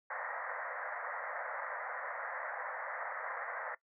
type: band-pass noise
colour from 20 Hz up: white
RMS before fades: -41 dBFS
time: 0.1-3.75 s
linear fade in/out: 5 ms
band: 500 to 2000 Hz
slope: 96 dB/octave
effects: noise-tail reverb RT60 0.1 s tail -19 dB re dry